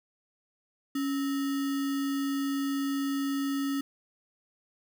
sine tone with sample-and-hold, 277.2 Hz, C#4, in tune, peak -27 dBFS, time 0.95-3.81 s, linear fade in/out 5 ms, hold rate 1575 Hz, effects none

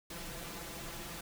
pink noise with comb filter, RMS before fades -44 dBFS, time 0.1-1.21 s, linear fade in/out 5 ms, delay 5.9 ms, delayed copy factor +0.75, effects none

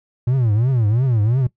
triangle tone with vibrato, 117.7 Hz, A#2, 17 cents sharp, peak -12 dBFS, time 0.27-1.47 s, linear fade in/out 5 ms, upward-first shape triangle, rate 2.9 Hz, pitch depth 270 cents each way, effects noise-tail reverb RT60 0.1 s tail -19 dB re dry

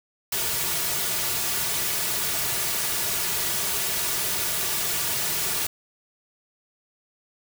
white noise with comb filter, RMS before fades -26 dBFS, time 0.32-5.67 s, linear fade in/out 5 ms, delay 3.8 ms, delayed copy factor -0.65, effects none

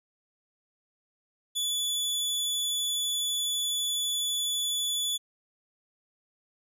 sawtooth tone, 3448 Hz, A7, 36 cents flat, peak -24 dBFS, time 1.55-5.18 s, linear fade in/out 20 ms, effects resampled to 32000 Hz

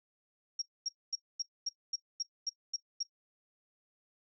sine tone bursts, 5588 Hz, F8, in tune, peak -32 dBFS, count 10, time 0.59-3.03 s, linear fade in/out 5 ms, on 28 ms, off 240 ms, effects noise-tail reverb RT60 0.1 s tail -18 dB re dry

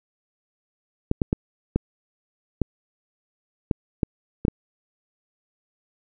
clicks, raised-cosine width 3 ms, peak -7 dBFS, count 9, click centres 1.114 / 1.218 / 1.329 / 1.76 / 2.617 / 3.712 / 4.032 / 4.451 / 4.482 s, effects none

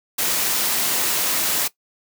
white noise, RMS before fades -21 dBFS, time 0.18-1.68 s, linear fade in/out 10 ms, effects noise-tail reverb RT60 0.1 s tail -18 dB re dry + high-pass 150 Hz 12 dB/octave

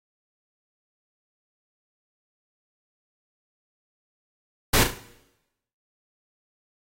pink noise with echo, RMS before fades -18 dBFS, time 4.73-4.84 s, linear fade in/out 10 ms, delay 36 ms, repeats 4, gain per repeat -8 dB, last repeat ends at 4.984 s, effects noise-tail reverb RT60 0.9 s tail -18 dB re dry + AAC 48 kbps

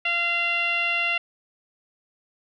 10% pulse tone with low-pass filter, 689 Hz, F5, 24 cents flat, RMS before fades -24 dBFS, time 0.05-1.18 s, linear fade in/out 5 ms, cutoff 2600 Hz, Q 5.7, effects none

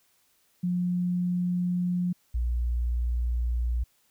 sine tone pair in turn, 178.2 / 59.69 Hz, F3 / A#1, +35 / +42 cents, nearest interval octave + perfect fifth, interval 1893 cents, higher first, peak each -24 dBFS, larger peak neither, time 0.63-2.13 / 2.34-3.84 s, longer neither, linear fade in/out 10 ms, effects white hiss -67 dBFS RMS until 4.1 s

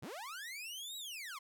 sawtooth linear two-way sweep, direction up then down, 81.1 to 3913 to 992 Hz, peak -40 dBFS, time 0.02-1.39 s, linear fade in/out 10 ms, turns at 0.97 s, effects none

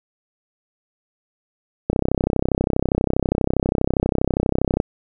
click train, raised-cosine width 2 ms, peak -4 dBFS, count 95, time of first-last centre 1.9-4.801 s, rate 32.4 Hz, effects none

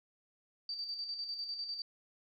sine tone with tremolo, 4639 Hz, D8, 22 cents flat, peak -36 dBFS, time 0.69-1.82 s, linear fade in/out 2 ms, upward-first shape square, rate 10 Hz, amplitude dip 45%, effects none

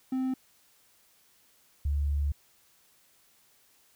triangle / sine tone pair in turn, 260 / 71.91 Hz, C4 / D2, -11 / -36 cents, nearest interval octave + minor seventh, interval 2225 cents, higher first, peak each -25 dBFS, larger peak neither, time 0.12-0.34 / 1.85-2.32 s, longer second, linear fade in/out 5 ms, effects white hiss -64 dBFS RMS until 3.95 s

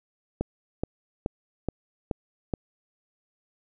click train, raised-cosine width 2 ms, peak -13 dBFS, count 6, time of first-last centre 0.41-2.538 s, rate 2.35 Hz, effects none

